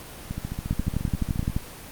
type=two click trains; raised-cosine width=5 ms; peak=-11 / -17 dBFS; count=11 / 18; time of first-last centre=0.71-1.565 / 0.31-1.499 s; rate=11.7 / 14.3 Hz; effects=pink hiss -41 dBFS RMS until 1.91 s + Opus 24 kbps